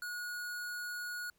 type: tone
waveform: square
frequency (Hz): 1451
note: F#6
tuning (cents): -34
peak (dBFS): -39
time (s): 0.02-1.3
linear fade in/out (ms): 2
effects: pink hiss -74 dBFS RMS until 1.38 s